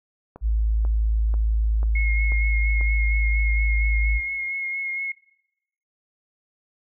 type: click train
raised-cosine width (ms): 1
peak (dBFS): -25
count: 6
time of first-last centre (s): 0.36-2.811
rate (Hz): 2.04
type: tone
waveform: sine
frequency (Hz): 54.3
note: A1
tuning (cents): -22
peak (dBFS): -18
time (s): 0.41-4.21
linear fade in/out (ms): 50
type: tone with vibrato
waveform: sine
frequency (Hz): 2161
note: C#7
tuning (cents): -45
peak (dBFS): -25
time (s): 1.95-5.12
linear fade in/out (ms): 5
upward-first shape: sine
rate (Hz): 4.3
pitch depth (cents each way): 19
effects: noise-tail reverb RT60 0.9 s tail -24 dB re dry